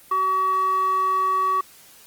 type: tone with band-pass filter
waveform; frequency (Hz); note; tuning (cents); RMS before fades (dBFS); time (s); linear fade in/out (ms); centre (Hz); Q
square; 378.5; F#4; +39; -21; 0.11-1.61; 5; 1100; 7.3
effects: white hiss -49 dBFS RMS until 2.06 s + Opus 24 kbps